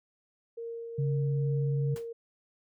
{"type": "tone with tremolo", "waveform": "sine", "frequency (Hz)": 463, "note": "A#4", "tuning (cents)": -12, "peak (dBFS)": -35, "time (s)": [0.57, 2.13], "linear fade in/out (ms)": 10, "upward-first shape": "triangle", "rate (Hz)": 2.3, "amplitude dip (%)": 30}
{"type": "tone with vibrato", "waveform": "sine", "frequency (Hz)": 140.2, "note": "C#3", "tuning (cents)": 20, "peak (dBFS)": -26, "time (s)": [0.98, 1.95], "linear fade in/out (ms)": 10, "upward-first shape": "triangle", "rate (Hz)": 19, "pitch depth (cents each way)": 19}
{"type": "noise with exponential decay", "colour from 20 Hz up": "pink", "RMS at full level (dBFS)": -43, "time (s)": [1.96, 2.08], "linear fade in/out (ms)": 0, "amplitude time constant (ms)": 26}
{"effects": []}